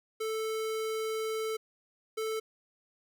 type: tone bursts at uneven times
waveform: square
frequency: 440 Hz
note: A4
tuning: in tune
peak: -32 dBFS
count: 2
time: 0.2-1.57 / 2.17-2.4 s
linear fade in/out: 10 ms
effects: none